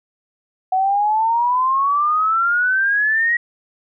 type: exponential sweep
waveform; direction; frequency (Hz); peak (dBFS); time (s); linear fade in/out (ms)
sine; up; 743 to 1916; -14; 0.72-3.37; 5
effects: none